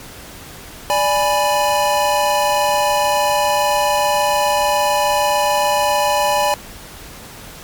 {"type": "chord", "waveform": "square", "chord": "G# diminished", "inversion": "second", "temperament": "equal", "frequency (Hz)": [587.3, 830.6, 987.8], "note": ["D5", "G#5", "B5"], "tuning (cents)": [0, 0, 0], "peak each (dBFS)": [-19, -18, -20], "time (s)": [0.9, 6.54], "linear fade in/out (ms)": 0, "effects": ["pink hiss -36 dBFS RMS until 7.63 s", "MP3 96 kbps"]}